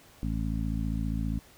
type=harmonic tone; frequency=55 Hz; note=A1; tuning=in tune; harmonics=1 / 2 / 3 / 4 / 5; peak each=-31 / -35 / -35 / -35 / -38 dBFS; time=0.23-1.39 s; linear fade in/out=0 ms; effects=pink hiss -56 dBFS RMS until 1.57 s